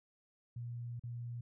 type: tone with dropouts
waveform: sine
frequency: 119.4 Hz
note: A#2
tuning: 42 cents sharp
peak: -40 dBFS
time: 0.56-1.41 s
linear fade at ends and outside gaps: 5 ms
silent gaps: 0.996-1.036 s
effects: none